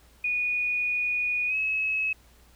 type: tone with pitch glide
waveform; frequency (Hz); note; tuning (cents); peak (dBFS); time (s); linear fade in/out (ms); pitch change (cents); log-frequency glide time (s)
sine; 2462 to 2574; D#7 to E7; -19 to -42; -24; 0.24-2.13; 5; +77; 1.47-1.56
effects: added 59 Hz sine -57 dBFS peak until 2.55 s + pink hiss -59 dBFS RMS until 2.55 s